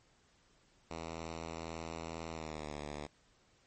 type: tone with pitch glide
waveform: 5% pulse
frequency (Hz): 82 to 73.9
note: E2 to D2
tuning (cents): -9 to +11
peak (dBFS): -30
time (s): 0.9-3.07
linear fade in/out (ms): 10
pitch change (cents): -180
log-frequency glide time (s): 2.29-2.74
effects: pink hiss -69 dBFS RMS until 3.66 s + MP3 32 kbps